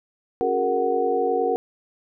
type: tone cluster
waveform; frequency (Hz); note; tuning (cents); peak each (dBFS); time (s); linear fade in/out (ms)
sine; 276.3 / 365.8 / 414.4 / 465 / 743; C#4 / F#4 / G#4 / A#4 / F#5; -6 / -20 / -4 / -4 / +7; -31 / -28 / -28 / -22 / -25; 0.41-1.56; 0
effects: none